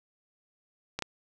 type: clicks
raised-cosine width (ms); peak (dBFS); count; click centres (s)
0.2; -15; 2; 0.99 / 1.023
effects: none